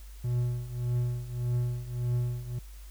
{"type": "tone with tremolo", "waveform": "triangle", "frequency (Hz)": 121.9, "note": "B2", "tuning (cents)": -22, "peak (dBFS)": -22, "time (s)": [0.24, 2.59], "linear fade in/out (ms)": 5, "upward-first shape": "triangle", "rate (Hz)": 1.7, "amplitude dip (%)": 85, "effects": ["added 50 Hz sine -43 dBFS peak until 2.9 s", "white hiss -57 dBFS RMS until 2.9 s"]}